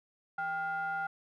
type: ring-modulated tone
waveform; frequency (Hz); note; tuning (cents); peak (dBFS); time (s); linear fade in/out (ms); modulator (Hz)
triangle; 311.5; D#4; +2; -27; 0.38-1.07; 5; 1100
effects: none